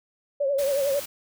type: tone with vibrato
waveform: sine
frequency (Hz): 557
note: C#5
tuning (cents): +8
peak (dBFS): -21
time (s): 0.4-1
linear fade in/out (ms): 10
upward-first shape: triangle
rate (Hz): 11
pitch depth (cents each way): 86
type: noise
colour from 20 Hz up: white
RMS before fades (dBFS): -36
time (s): 0.58-1.06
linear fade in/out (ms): 10
effects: none